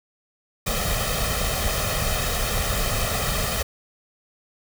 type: noise with comb filter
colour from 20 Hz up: pink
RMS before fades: -24 dBFS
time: 0.66-3.63 s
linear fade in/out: 10 ms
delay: 1.6 ms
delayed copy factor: +0.75
effects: none